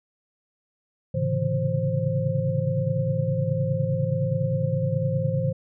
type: tone cluster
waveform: sine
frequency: 109.5 / 134.3 / 144 / 165.4 / 527 Hz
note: A2 / C3 / D3 / E3 / C5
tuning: -8 / +46 / -34 / +6 / +12 cents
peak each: -28 dBFS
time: 1.14-5.53 s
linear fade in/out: 10 ms
effects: none